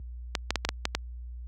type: clicks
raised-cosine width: 0.2 ms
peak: -8 dBFS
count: 7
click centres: 0.352 / 0.506 / 0.557 / 0.65 / 0.69 / 0.854 / 0.95 s
effects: added 60 Hz sine -28 dBFS peak until 1.47 s + high-pass 100 Hz 12 dB/octave